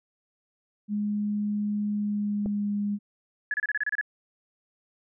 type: tone with pitch glide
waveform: sine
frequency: 207.7 to 204.8 Hz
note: G#3 to G#3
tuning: 0 to -24 cents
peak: -25 dBFS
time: 0.88-2.99 s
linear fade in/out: 50 ms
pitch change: -24 cents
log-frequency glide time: 1.91-2.73 s
type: click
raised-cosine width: 2 ms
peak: -21 dBFS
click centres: 2.46 s
type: tone bursts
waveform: sine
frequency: 1700 Hz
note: G#6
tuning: 40 cents sharp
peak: -24 dBFS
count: 9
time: 3.51-4.012 s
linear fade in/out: 2 ms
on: 30 ms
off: 29 ms
effects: none